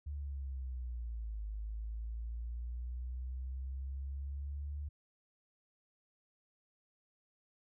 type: linear two-way sweep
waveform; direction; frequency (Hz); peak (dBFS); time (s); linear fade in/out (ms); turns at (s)
sine; down then up; 73.42 to 51.91 to 73.3; -38; 0.06-4.89; 10; 1.45
effects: none

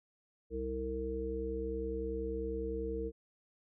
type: harmonic tone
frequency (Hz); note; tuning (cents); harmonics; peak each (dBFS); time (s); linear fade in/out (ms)
65.1; C2; -8; 1 / 3 / 5 / 7; -40 / -46 / -42 / -37; 0.5-3.12; 50
effects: none

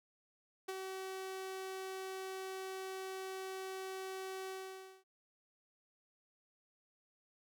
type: tone with ADSR envelope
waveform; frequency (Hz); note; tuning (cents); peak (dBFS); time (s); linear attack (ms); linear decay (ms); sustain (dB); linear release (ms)
sawtooth; 380; F#4; +46; -34; 0.68-5.04; 10; 33; -4; 550
effects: none

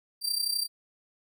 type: tone with amplitude modulation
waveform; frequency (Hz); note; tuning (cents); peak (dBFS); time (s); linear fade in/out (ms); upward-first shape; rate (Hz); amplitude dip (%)
sawtooth; 4700; D8; +1; -21; 0.21-0.68; 50; sine; 31.8; 75
effects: none

